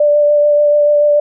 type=tone with vibrato; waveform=sine; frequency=589 Hz; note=D5; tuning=5 cents sharp; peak=-7 dBFS; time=0-1.2 s; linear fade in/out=5 ms; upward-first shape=sine; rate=6.9 Hz; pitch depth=12 cents each way; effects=none